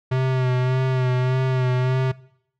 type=tone with vibrato; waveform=square; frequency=128.5 Hz; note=C3; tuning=31 cents flat; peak=-19 dBFS; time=0.11-2.12 s; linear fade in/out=10 ms; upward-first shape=sine; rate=1.7 Hz; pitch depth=31 cents each way; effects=noise-tail reverb RT60 0.7 s tail -21 dB re dry + low-pass 3000 Hz 12 dB/octave